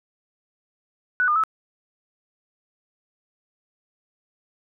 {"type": "tone with pitch steps", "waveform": "sine", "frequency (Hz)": [1483, 1211, 1301], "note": ["F#6", "D#6", "E6"], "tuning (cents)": [4, -47, -23], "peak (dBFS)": -17, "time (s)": [1.2, 1.437], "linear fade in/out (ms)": 0, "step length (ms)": 79, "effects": []}